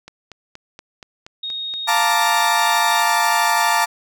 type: click train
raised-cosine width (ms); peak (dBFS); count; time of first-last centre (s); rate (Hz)
0.2; -20; 9; 0.08-1.976; 4.22
type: tone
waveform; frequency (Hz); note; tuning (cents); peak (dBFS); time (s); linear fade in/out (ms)
sine; 3729; A#7; 0; -24; 1.43-3.02; 5
type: chord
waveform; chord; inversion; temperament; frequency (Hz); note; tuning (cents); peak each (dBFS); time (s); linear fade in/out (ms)
30% pulse; Bb major seventh; second; equal; 698.5 / 880 / 932.3 / 1174.7; F5 / A5 / Bb5 / D6; 0 / 0 / 0 / 0; -20 / -16 / -18 / -19; 1.87-3.86; 20
effects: none